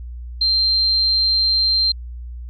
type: tone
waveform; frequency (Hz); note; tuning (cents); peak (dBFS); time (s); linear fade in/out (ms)
sine; 4154; C8; -13; -14; 0.41-1.92; 5
effects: added 60 Hz sine -29 dBFS peak until 2.49 s